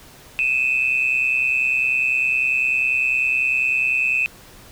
sine tone pair together, 2507 / 2637 Hz, D#7 / E7, +12 / 0 cents, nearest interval minor second, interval 88 cents, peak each -19 dBFS, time 0.39-4.26 s, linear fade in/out 0 ms, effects tanh soft clip ceiling -9 dBFS + pink hiss -45 dBFS RMS until 4.71 s

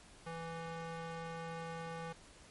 square tone with band-pass filter, 165.5 Hz, E3, 7 cents sharp, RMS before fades -44 dBFS, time 0.26-2.13 s, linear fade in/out 10 ms, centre 1000 Hz, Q 0.68, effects pink hiss -59 dBFS RMS until 2.5 s + MP3 48 kbps

